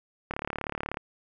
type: click train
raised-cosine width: 0.5 ms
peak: -16 dBFS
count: 25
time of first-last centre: 0.31-0.971 s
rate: 36.3 Hz
effects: none